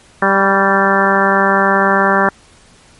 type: harmonic tone with a mistuned harmonic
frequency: 196 Hz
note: G3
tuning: in tune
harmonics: 1 / 2 / 3 / 4 / 5 / 6 / 7 / 8 / 9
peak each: -18 / -18 / -18 / -18 / -18 / -18 / -18 / -18 / -18 dBFS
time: 0.22-2.29 s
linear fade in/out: 2 ms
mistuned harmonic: 6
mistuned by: -35 cents
effects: pink hiss -46 dBFS RMS until 2.99 s + MP3 48 kbps